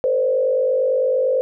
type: tone with frequency modulation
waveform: sine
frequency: 520 Hz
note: C5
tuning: 11 cents flat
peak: -15 dBFS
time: 0.04-1.41 s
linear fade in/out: 0 ms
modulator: 48.9 Hz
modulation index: 0.91
effects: none

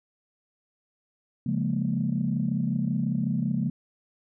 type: chord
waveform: sine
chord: Bb minor seventh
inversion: first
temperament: equal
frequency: 138.59 / 174.61 / 207.7 / 233.1 Hz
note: Db3 / F3 / Ab3 / Bb3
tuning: 0 / 0 / 0 / 0 cents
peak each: -29 dBFS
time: 1.46-3.7 s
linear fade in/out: 5 ms
effects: tanh soft clip ceiling -14 dBFS

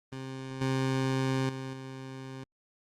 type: tone with level steps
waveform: 20% pulse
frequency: 132.4 Hz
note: C3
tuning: 21 cents sharp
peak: -32 / -22 / -31 / -35 dBFS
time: 0.12-2.44 s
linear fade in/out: 5 ms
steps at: 0.61 / 1.49 / 1.73 s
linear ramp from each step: 5 ms
effects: low-pass 7000 Hz 12 dB/octave + Opus 32 kbps

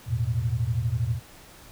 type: chord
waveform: sine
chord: E suspended fourth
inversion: none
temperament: equal with one note detuned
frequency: 82.41 / 110 / 122.41 Hz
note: E2 / A2 / B2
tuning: 0 / 0 / -15 cents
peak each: -31 / -27 / -26 dBFS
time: 0.06-1.2 s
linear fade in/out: 50 ms
effects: pink hiss -49 dBFS RMS until 1.71 s

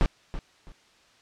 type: noise with echo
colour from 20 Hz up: brown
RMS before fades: -20 dBFS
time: 0.01-0.06 s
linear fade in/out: 0 ms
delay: 330 ms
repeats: 2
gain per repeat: -12 dB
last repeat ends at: 0.72 s
effects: white hiss -59 dBFS RMS until 1.21 s + low-pass 5000 Hz 12 dB/octave

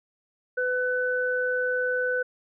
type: tone pair together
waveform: sine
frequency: 501.4 / 1500 Hz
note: B4 / F#6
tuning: +26 / +23 cents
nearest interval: octave + perfect fifth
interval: 1897 cents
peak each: -26 dBFS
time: 0.57-2.23 s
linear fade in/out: 10 ms
effects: none

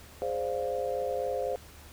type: chord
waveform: sine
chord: D half-diminished seventh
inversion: second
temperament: equal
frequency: 415.3 / 523.3 / 587.3 / 698.5 Hz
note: Ab4 / C5 / D5 / F5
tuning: 0 / 0 / 0 / 0 cents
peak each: -36 / -31 / -37 / -36 dBFS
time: 0.22-1.56 s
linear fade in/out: 0 ms
effects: added 75 Hz sine -52 dBFS peak until 1.92 s + pink hiss -52 dBFS RMS until 1.92 s

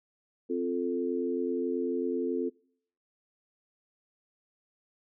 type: chord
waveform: sine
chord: F major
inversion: second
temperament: equal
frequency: 261.6 / 349.2 / 440 Hz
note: C4 / F4 / A4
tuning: 0 / 0 / 0 cents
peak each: -32 dBFS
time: 0.49-2.5 s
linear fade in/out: 20 ms
effects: noise-tail reverb RT60 0.6 s tail -24 dB re dry

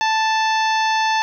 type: harmonic tone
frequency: 880 Hz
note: A5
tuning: in tune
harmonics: 1 / 2 / 3 / 4 / 5 / 6 / 7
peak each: -17 / -23 / -27 / -29 / -31 / -33 / -34 dBFS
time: 0.01-1.22 s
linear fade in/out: 0 ms
effects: 9-bit

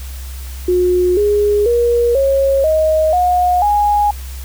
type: tone with pitch steps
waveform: sine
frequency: 360 / 413.5 / 475 / 545.7 / 626.8 / 720 / 827.1 Hz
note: F#4 / G#4 / A#4 / C#5 / D#5 / F#5 / G#5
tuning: -47 / -8 / +33 / -27 / +13 / -47 / -7 cents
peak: -10 dBFS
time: 0.68-4.11 s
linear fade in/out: 5 ms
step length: 490 ms
effects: added 65 Hz sine -25 dBFS peak until 4.44 s + white hiss -37 dBFS RMS until 4.44 s

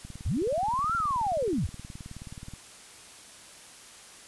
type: click train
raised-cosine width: 5 ms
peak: -29 dBFS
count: 48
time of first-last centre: 0.05-2.537 s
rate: 18.9 Hz
type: linear two-way sweep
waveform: sine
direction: up then down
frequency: 36.71 to 1400 to 52.3 Hz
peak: -25 dBFS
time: 0.25-1.67 s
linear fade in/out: 10 ms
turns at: 0.95 s
effects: white hiss -49 dBFS RMS until 4.27 s + resampled to 24000 Hz

